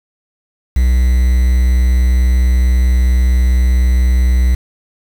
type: tone with quantisation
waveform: triangle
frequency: 62.2 Hz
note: B1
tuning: 13 cents sharp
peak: -6 dBFS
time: 0.76-4.55 s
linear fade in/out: 5 ms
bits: 5
effects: none